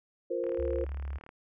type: chord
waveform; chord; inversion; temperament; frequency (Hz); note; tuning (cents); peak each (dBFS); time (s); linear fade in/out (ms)
sine; F suspended fourth; none; just; 349.2 / 465.6 / 523.8; F4 / Bb4 / C5; 0 / -2 / +2; -34 / -34 / -33; 0.3-0.85; 10
type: click train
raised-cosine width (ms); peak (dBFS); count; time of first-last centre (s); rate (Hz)
0.5; -33; 33; 0.44-1.291; 37.6
type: tone with vibrato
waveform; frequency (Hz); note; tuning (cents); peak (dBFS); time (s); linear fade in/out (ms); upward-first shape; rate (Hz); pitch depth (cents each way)
sine; 69.1; C#2; -5; -33; 0.58-1.19; 20; triangle; 16; 9
effects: none